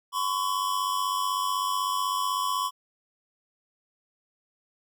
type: tone pair together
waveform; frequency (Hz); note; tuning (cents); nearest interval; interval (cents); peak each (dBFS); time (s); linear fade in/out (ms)
square; 1021 / 1117; C6 / C#6; -43 / +13; major second; 156; -29 / -29; 0.12-2.71; 50
effects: none